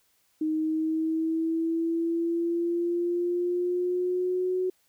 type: linear sweep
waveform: sine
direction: up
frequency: 311.1 to 370 Hz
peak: -24 dBFS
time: 0.41-4.7 s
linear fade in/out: 5 ms
effects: white hiss -68 dBFS RMS until 4.88 s